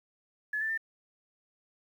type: tone with pitch steps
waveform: sine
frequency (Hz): 1709 / 1767 / 1799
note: G#6 / A6 / A6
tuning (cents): +49 / +7 / +38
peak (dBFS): -29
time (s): 0.53-0.776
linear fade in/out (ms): 5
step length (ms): 82
effects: 10-bit